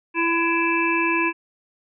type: harmonic tone with a mistuned harmonic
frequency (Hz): 335.1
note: E4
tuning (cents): +29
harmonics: 1 / 3 / 5 / 7 / 8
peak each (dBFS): -23 / -24 / -28 / -26 / -24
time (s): 0.14-1.33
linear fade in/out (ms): 50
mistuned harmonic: 8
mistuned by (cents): -31
effects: none